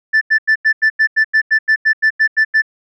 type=tone bursts; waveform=sine; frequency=1760 Hz; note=A6; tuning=in tune; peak=-6 dBFS; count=15; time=0.13-2.621 s; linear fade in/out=20 ms; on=83 ms; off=89 ms; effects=tanh soft clip ceiling -7 dBFS